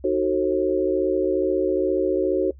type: chord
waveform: sine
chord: D# diminished seventh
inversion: none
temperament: just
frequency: 311.1 / 373.4 / 448 / 537.6 Hz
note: D#4 / F#4 / A4 / C5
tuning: 0 / +16 / +31 / +47 cents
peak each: -26 / -21 / -27 / -24 dBFS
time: 0.04-2.51 s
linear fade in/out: 5 ms
effects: noise-tail reverb RT60 0.1 s tail -22 dB re dry + added 68 Hz sine -42 dBFS peak until 2.59 s